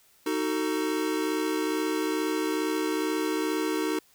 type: chord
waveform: square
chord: D# diminished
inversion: none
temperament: just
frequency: 311.1 / 373.4 / 448 Hz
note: D#4 / F#4 / A4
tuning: 0 / +16 / +31 cents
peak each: -29 / -32 / -33 dBFS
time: 0.26-3.99 s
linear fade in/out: 5 ms
effects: white hiss -61 dBFS RMS until 4.14 s